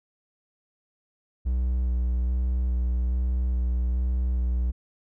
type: tone with vibrato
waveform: triangle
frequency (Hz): 61.74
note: B1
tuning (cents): 0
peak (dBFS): -20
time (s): 1.45-4.72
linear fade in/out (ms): 20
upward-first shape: square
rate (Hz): 1.2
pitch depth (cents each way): 16
effects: none